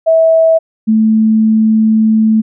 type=tone pair in turn; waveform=sine; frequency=650 / 219.3 Hz; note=E5 / A3; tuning=-24 / -6 cents; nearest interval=octave + perfect fifth; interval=1882 cents; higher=first; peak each=-5 / -6 dBFS; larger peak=first; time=0.06-0.59 / 0.87-2.42 s; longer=second; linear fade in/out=20 ms; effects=none

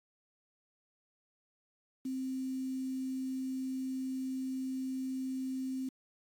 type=tone with quantisation; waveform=sine; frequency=261.6 Hz; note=C4; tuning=in tune; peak=-34 dBFS; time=2.05-5.89 s; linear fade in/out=5 ms; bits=9; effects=AAC 64 kbps

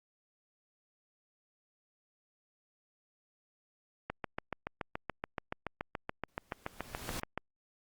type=click train; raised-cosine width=0.5 ms; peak=-20 dBFS; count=24; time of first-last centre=4.1-7.376 s; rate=7.02 Hz
type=noise with exponential growth; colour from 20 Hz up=pink; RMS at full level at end=-38 dBFS; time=6.28-7.2 s; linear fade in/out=5 ms; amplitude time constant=200 ms
effects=Opus 48 kbps

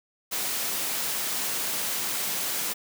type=noise; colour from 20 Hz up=white; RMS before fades=-29 dBFS; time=0.31-2.74 s; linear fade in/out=20 ms; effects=high-pass 150 Hz 12 dB/octave

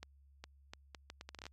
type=accelerating click train; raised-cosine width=0.2 ms; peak=-29 dBFS; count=13; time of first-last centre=0.03-1.466 s; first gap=410 ms; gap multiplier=0.72; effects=added 69 Hz sine -61 dBFS peak until 1.52 s + MP3 96 kbps

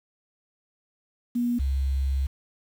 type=tone pair in turn; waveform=sine; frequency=240.5 / 67.49 Hz; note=B3 / C#2; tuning=-46 / -46 cents; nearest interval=octave + minor seventh; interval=2200 cents; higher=first; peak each=-22 / -22 dBFS; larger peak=neither; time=1.35-1.59 / 1.59-2.27 s; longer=second; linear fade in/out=10 ms; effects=8-bit

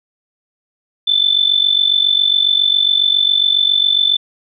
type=tone with amplitude modulation; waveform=sine; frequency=3520 Hz; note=A7; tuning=in tune; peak=-7 dBFS; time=1.07-4.17 s; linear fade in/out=10 ms; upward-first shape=sine; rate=47.3 Hz; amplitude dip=80%; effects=none

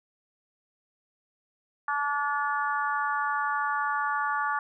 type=harmonic tone; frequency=288.3 Hz; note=D4; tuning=32 cents flat; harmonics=3 / 4 / 5 / 6; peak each=-31 / -29 / -31 / -35 dBFS; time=1.88-4.59 s; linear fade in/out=2 ms; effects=none

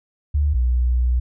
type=tone pair in turn; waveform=sine; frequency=73 / 61.39 Hz; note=D2 / B1; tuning=-10 / -10 cents; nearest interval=minor third; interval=300 cents; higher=first; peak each=-15 dBFS; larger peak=neither; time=0.34-0.54 / 0.54-1.2 s; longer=second; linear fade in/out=10 ms; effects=none

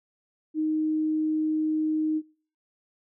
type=tone; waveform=sine; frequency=311.1 Hz; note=D#4; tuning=in tune; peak=-23 dBFS; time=0.54-2.22 s; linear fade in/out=50 ms; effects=noise-tail reverb RT60 0.5 s tail -26 dB re dry

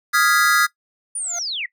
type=chord; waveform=square; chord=F half-diminished seventh; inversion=third; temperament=equal; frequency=1244.5 / 1396.9 / 1661.2 / 1975.5 Hz; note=Eb6 / F6 / Ab6 / Cb7; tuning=0 / 0 / 0 / 0 cents; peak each=-20 / -20 / -19 / -23 dBFS; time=0.13-0.67 s; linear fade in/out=20 ms
type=linear sweep; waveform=sine; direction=down; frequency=9660 to 1836 Hz; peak=-23 dBFS; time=1.15-1.66 s; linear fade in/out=5 ms
type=tone with exponential growth; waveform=25% pulse; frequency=698.5 Hz; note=F5; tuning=in tune; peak=-24 dBFS; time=1.17-1.39 s; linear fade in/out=5 ms; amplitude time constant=46 ms
effects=noise-tail reverb RT60 0.1 s tail -20 dB re dry

